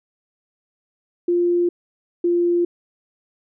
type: tone pair in turn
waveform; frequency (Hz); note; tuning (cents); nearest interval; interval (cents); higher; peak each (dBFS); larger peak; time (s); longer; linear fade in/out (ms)
sine; 349.2 / 347.3; F4 / F4; 0 / -10; unison; 10; first; -15; neither; 1.28-1.69 / 2.24-2.65; neither; 5
effects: none